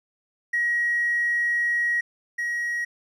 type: tone pair in turn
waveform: triangle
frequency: 1900 / 1900 Hz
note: A#6 / A#6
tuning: +33 / +33 cents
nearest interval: unison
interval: 0 cents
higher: neither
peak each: -17 / -22 dBFS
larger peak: first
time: 0.53-2.01 / 2.38-2.85 s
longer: first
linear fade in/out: 10 ms
effects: tanh soft clip ceiling -18 dBFS + resampled to 32000 Hz